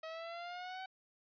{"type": "exponential sweep", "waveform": "sawtooth", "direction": "up", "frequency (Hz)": [636, 763], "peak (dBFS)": -39, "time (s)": [0.03, 0.86], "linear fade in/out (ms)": 5, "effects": ["resampled to 11025 Hz"]}